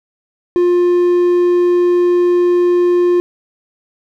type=tone; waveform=triangle; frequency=353.2 Hz; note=F4; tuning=20 cents sharp; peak=-7 dBFS; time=0.56-3.2 s; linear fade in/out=0 ms; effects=none